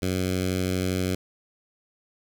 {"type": "tone with notch filter", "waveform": "10% pulse", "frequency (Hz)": 92.5, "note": "F#2", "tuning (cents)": 0, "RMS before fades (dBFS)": -26, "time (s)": [0.02, 1.15], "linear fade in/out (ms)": 5, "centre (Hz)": 970, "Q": 0.71, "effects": ["9-bit"]}